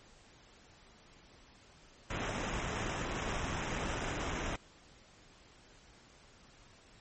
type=noise with sample-and-hold; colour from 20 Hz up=pink; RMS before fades=-37 dBFS; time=2.1-4.56 s; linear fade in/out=5 ms; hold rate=4410 Hz; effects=pink hiss -60 dBFS RMS until 7 s + MP3 32 kbps